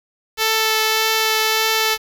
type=tone with vibrato; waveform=5% pulse; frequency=440 Hz; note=A4; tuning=in tune; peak=-4 dBFS; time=0.37-1.98 s; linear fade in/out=50 ms; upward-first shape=triangle; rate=1.7 Hz; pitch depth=10 cents each way; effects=7-bit